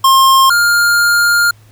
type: tone pair in turn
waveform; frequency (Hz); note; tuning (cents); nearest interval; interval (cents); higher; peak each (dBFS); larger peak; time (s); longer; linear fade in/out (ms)
square; 1066 / 1407.8; C6 / F6; +32 / +13; perfect fourth; 481; second; -6 / -9; first; 0.04-0.5 / 0.5-1.51; second; 5
effects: added 107 Hz sine -41 dBFS peak until 1.71 s + pink hiss -50 dBFS RMS until 1.71 s

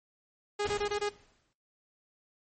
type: tone bursts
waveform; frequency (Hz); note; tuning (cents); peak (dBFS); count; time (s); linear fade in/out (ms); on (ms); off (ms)
sawtooth; 412.5; G#4; -12; -25; 5; 0.59-1.093; 10; 83; 22
type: noise with exponential decay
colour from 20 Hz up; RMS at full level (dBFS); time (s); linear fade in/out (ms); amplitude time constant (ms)
pink; -37; 0.65-1.53; 1; 190
effects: noise-tail reverb RT60 0.5 s tail -23 dB re dry + MP3 32 kbps

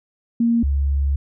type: tone pair in turn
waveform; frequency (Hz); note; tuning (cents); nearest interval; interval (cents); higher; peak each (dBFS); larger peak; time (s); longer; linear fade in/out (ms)
sine; 233.1 / 69.76; A#3 / C#2; 0 / +12; octave + major sixth; 2088; first; -14 / -16; first; 0.4-0.63 / 0.63-1.16; second; 5
effects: none

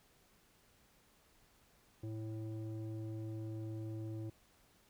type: tone with low-pass filter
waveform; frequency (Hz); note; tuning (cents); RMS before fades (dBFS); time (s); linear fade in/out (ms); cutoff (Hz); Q
square; 109.9; A2; -2; -43; 2.03-4.3; 5; 400; 2
effects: pink hiss -69 dBFS RMS until 4.89 s

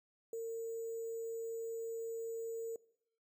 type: tone with sample-and-hold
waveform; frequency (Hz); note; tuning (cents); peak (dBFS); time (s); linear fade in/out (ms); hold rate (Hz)
sine; 455.3; A#4; -41; -38; 0.33-2.76; 2; 7350
effects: noise-tail reverb RT60 0.7 s tail -21 dB re dry

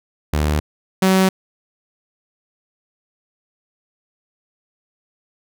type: tone pair in turn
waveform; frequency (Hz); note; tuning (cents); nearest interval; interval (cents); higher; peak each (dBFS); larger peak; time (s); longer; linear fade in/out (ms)
sawtooth; 75.2 / 189.04; D2 / F#3; +42 / +37; octave + major third; 1595; second; -12 / -8; second; 0.33-0.6 / 1.02-1.29; neither; 5
effects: none

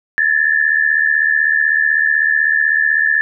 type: tone pair together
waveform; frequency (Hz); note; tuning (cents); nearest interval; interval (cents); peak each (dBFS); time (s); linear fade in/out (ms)
sine; 1711 / 1787; A6 / A6; -49 / +26; minor second; 75; -14; 0.18-3.21; 0
effects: none

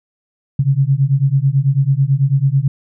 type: beating tone pair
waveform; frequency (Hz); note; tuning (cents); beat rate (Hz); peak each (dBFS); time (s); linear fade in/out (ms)
sine; 132.7 / 141.8; C3 / C#3; +25 / +40; 9.1; -14; 0.59-2.68; 5
effects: none

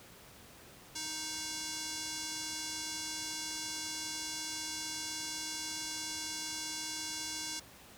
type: tone with band-pass filter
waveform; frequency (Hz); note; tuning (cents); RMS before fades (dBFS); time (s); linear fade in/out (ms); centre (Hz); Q
square; 312.7; D#4; +9; -40; 0.95-7.6; 10; 6100; 1.7
effects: pink hiss -55 dBFS RMS until 7.97 s + high-pass 60 Hz 12 dB/octave

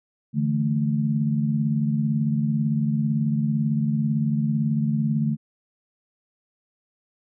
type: chord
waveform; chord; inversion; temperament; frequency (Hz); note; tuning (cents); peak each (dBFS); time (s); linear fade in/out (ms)
sine; D suspended second; none; equal; 146.83 / 164.81 / 220; D3 / E3 / A3; 0 / 0 / 0; -23 / -29 / -23; 0.33-5.37; 50
effects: none

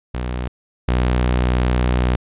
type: tone pair in turn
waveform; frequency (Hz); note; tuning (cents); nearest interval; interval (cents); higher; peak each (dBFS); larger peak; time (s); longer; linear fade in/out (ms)
sawtooth; 61.74 / 61.74; B1 / B1; 0 / 0; unison; 0; neither; -18 / -11; second; 0.14-0.48 / 0.88-2.16; second; 5
effects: resampled to 8000 Hz

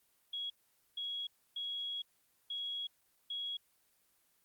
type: tone bursts at uneven times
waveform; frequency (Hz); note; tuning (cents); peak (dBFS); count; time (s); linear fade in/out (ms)
sine; 3322; G#7; 0; -37; 5; 0.33-0.5 / 0.97-1.27 / 1.56-2.02 / 2.5-2.87 / 3.3-3.57; 5
effects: white hiss -73 dBFS RMS until 4.44 s + Opus 24 kbps

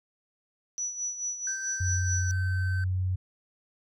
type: tone with tremolo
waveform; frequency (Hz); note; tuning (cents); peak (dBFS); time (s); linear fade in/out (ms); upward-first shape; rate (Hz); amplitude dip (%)
sine; 5910; F#8; -3; -28; 0.78-2.31; 0; sine; 4.6; 65
type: tone with pitch glide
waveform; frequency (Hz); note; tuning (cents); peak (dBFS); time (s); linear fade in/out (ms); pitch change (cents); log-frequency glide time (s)
triangle; 1561 to 1539.5; G6 to G6; -8 to -32; -33; 1.47-2.84; 2; -24; 1.97-2.3
type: tone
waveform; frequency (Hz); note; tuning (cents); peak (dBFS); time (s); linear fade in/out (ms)
sine; 92.5; F#2; 0; -25; 1.8-3.16; 10
effects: none

